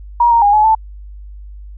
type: tone with pitch steps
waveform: sine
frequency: 950 / 931 / 816 / 851 / 881 Hz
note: A#5 / A#5 / G#5 / G#5 / A5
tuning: +33 / -2 / -31 / +42 / +2 cents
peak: -7 dBFS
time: 0.2-0.75 s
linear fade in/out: 5 ms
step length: 110 ms
effects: added 50 Hz sine -30 dBFS peak until 1.77 s